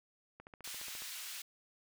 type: click train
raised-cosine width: 0.5 ms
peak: -36 dBFS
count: 10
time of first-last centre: 0.4-1.021 s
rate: 14.5 Hz
type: high-pass noise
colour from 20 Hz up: pink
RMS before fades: -45 dBFS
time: 0.64-1.42 s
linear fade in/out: 5 ms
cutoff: 2400 Hz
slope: 12 dB/octave
effects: none